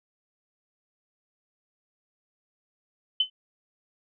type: tone with exponential decay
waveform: sine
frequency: 3041 Hz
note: F#7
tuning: 47 cents sharp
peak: -16 dBFS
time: 3.2-3.3 s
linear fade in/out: 5 ms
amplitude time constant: 21 ms
effects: none